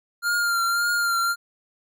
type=tone with vibrato; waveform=square; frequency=1396.9 Hz; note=F6; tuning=in tune; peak=-21 dBFS; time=0.22-1.36 s; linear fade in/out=50 ms; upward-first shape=triangle; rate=1.8 Hz; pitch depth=37 cents each way; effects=none